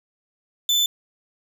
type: tone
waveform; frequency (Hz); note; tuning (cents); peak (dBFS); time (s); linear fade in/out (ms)
35% pulse; 3517; A7; -1; -15; 0.69-0.86; 2
effects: none